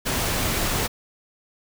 pink noise, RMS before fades -24 dBFS, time 0.05-0.88 s, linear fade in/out 20 ms, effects none

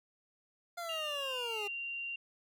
25% pulse linear sweep, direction down, 701 to 400.9 Hz, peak -35 dBFS, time 0.77-1.68 s, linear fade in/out 10 ms
sine tone with pitch glide, 2800 to 2769 Hz, F7 to F7, +4 to -15 cents, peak -37 dBFS, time 0.89-2.16 s, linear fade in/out 5 ms, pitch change -19 cents, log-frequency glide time 1.46-1.71 s
effects none

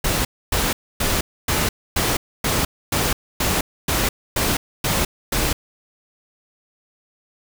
pink noise bursts, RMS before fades -20 dBFS, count 12, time 0.04-5.53 s, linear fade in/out 5 ms, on 210 ms, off 270 ms, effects none

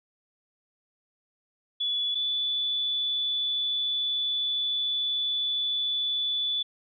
sine tone pair in turn, 3423 / 3467 Hz, A7 / A7, -48 / -26 cents, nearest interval unison, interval 22 cents, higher second, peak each -25 dBFS, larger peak neither, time 1.8-2.15 / 2.15-6.63 s, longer second, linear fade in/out 10 ms, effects none

